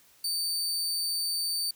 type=tone; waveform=sawtooth; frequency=4583 Hz; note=D8; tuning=43 cents flat; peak=-25 dBFS; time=0.24-1.71 s; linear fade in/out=5 ms; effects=white hiss -60 dBFS RMS until 1.75 s